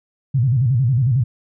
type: tone with vibrato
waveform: sine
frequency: 125.4 Hz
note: B2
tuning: 27 cents sharp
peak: -13 dBFS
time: 0.34-1.24 s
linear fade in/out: 10 ms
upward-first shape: square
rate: 11 Hz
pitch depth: 150 cents each way
effects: none